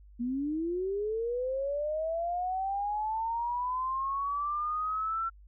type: linear sweep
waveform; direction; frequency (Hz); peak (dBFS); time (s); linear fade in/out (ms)
sine; up; 233.1 to 1355; -29; 0.19-5.3; 20
effects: added 50 Hz sine -51 dBFS peak until 5.47 s